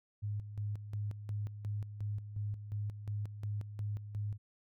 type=tone with tremolo; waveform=sine; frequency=103.83 Hz; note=G#2; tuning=in tune; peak=-34 dBFS; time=0.22-4.38 s; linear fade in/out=20 ms; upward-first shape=square; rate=2.8 Hz; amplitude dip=65%; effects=none